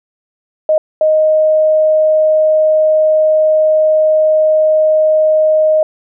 sine tone bursts at uneven times, 622.3 Hz, D#5, in tune, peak -7 dBFS, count 2, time 0.69-0.78 / 1.01-5.83 s, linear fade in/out 2 ms, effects none

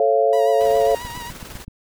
sine chord, A augmented, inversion none, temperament just, 440 / 550 / 687.5 Hz, A4 / C#5 / E#5, 0 / -14 / -27 cents, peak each -18 dBFS, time 0-0.95 s, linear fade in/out 2 ms
sawtooth tone with vibrato, 960 Hz, B5, 49 cents flat, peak -28 dBFS, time 0.33-1.3 s, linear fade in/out 0 ms, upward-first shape sine, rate 7.4 Hz, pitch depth 47 cents each way
pink noise with tremolo, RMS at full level -36 dBFS, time 0.6-1.65 s, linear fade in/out 10 ms, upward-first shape square, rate 20 Hz, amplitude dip 40%
click train, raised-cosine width 5 ms, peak -23 dBFS, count 6, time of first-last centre 1.05-1.681 s, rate 7.93 Hz
effects none

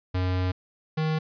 square tone pair in turn, 91.8 / 156.88 Hz, F#2 / D#3, -13 / +15 cents, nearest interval major sixth, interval 928 cents, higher second, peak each -24 dBFS, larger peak neither, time 0.14-0.52 / 0.97-1.19 s, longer first, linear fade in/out 10 ms, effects resampled to 11025 Hz + 11-bit

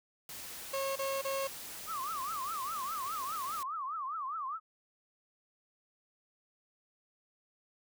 white noise, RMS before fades -45 dBFS, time 0.29-3.63 s, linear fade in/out 2 ms
30% pulse tone bursts, 544 Hz, C#5, 33 cents flat, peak -30 dBFS, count 3, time 0.73-1.476 s, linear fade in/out 10 ms, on 230 ms, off 28 ms
sine tone with vibrato, 1173 Hz, D6, 2 cents flat, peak -35 dBFS, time 1.86-4.6 s, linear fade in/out 50 ms, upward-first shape triangle, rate 4.9 Hz, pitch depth 250 cents each way
effects none

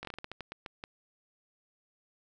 slowing click train, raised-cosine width 0.3 ms, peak -24 dBFS, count 12, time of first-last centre 0.03-0.839 s, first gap 19 ms, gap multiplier 1.25, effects none

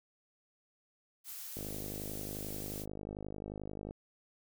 blue noise, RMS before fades -45 dBFS, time 1.24-2.86 s, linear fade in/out 50 ms
click train, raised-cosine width 2 ms, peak -29 dBFS, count 121, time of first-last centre 1.57-3.909 s, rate 51.3 Hz
effects none

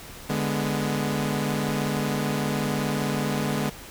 sawtooth chord, G# diminished, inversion second, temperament equal, 146.83 / 207.7 / 246.9 Hz, D3 / G#3 / B3, 0 / 0 / 0 cents, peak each -24 / -24 / -26 dBFS, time 0.29-3.7 s, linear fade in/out 10 ms, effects pink hiss -42 dBFS RMS until 3.9 s

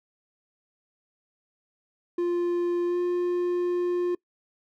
triangle tone with pitch glide, 349.2 to 353.9 Hz, F4 to F4, 0 to +23 cents, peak -21 dBFS, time 2.18-4.15 s, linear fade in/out 5 ms, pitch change +23 cents, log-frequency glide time 2.86-2.98 s, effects noise-tail reverb RT60 0.1 s tail -24 dB re dry

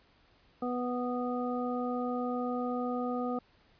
harmonic tone, 246.9 Hz, B3, in tune, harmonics 1 / 2 / 3 / 5, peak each -33 / -36 / -38 / -40 dBFS, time 0.62-3.39 s, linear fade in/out 5 ms, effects pink hiss -65 dBFS RMS until 3.79 s + resampled to 11025 Hz

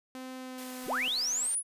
sawtooth tone with pitch glide, 258.1 to 253.8 Hz, C4 to B3, -23 to +47 cents, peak -36 dBFS, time 0.15-1.08 s, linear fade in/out 0 ms, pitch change -30 cents, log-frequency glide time 0.36-0.79 s
white high-pass noise, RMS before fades -46 dBFS, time 0.58-1.55 s, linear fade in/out 2 ms, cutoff 350 Hz, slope 12 dB/octave
click train, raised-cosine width 0.5 ms, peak -38 dBFS, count 158, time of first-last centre 0.84-1.468 s, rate 250 Hz
sine linear sweep, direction up, 47.55 to 10548 Hz, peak -28 dBFS, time 0.86-1.63 s, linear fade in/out 50 ms
effects resampled to 32000 Hz

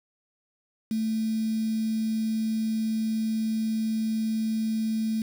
sine tone with quantisation, 220.5 Hz, A3, 4 cents sharp, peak -24 dBFS, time 0.91-5.22 s, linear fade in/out 2 ms, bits 7, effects none

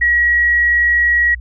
sine tone, 1911 Hz, A#6, 43 cents sharp, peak -10 dBFS, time 0.01-1.35 s, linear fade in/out 10 ms, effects added 60 Hz sine -27 dBFS peak until 1.4 s

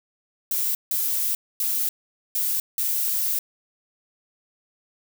violet noise bursts at uneven times, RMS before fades -24 dBFS, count 5, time 0.51-0.75 / 0.91-1.35 / 1.6-1.89 / 2.35-2.6 / 2.78-3.39 s, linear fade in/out 2 ms, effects none

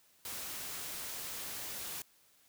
white noise, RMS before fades -42 dBFS, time 0.25-2.02 s, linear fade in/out 2 ms, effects white hiss -67 dBFS RMS until 2.48 s

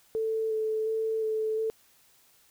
sine tone with vibrato, 440 Hz, A4, in tune, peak -26 dBFS, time 0.15-1.7 s, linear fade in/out 0 ms, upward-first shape square, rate 1.4 Hz, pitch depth 12 cents each way, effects white hiss -62 dBFS RMS until 2.5 s

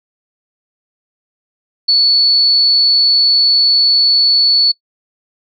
sine tone, 4435 Hz, C#8, in tune, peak -7 dBFS, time 1.88-4.72 s, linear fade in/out 10 ms, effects noise-tail reverb RT60 0.1 s tail -24 dB re dry

